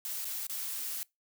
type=noise with dropouts; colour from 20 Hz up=blue; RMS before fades=-37 dBFS; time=0.05-1.03 s; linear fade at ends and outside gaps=0 ms; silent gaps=0.246-0.253 / 0.467-0.497 s; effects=noise-tail reverb RT60 0.2 s tail -24 dB re dry